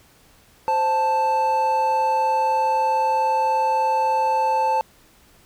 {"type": "tone pair together", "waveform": "triangle", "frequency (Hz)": [523.3, 880.1], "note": ["C5", "A5"], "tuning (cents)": [0, 0], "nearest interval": "major sixth", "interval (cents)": 900, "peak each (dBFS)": [-23, -16], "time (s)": [0.68, 4.81], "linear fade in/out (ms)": 0, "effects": ["pink hiss -54 dBFS RMS until 5.45 s"]}